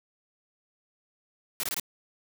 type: noise bursts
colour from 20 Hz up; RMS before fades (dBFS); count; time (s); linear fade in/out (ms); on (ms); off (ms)
white; -31; 4; 1.6-1.798; 0; 33; 22
effects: none